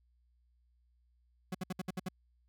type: tone bursts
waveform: 40% pulse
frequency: 184.6 Hz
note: F#3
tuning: 4 cents flat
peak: -34 dBFS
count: 7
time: 1.52-2.087 s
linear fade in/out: 5 ms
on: 27 ms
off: 63 ms
effects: added 60 Hz sine -68 dBFS peak until 2.48 s